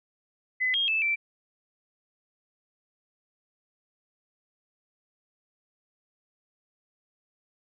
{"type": "tone with pitch steps", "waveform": "sine", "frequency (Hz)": [2019, 3242, 2628, 2338], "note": ["B6", "G#7", "E7", "D7"], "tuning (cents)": [38, -42, -6, -8], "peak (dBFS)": -23, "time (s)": [0.6, 1.16], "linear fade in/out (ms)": 20, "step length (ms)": 140, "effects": []}